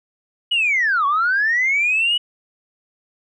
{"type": "linear two-way sweep", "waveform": "sine", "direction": "down then up", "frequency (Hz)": [2960, 1094, 2960], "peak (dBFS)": -14, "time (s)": [0.51, 2.18], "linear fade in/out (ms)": 10, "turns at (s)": 1.06, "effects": ["tanh soft clip ceiling -11 dBFS"]}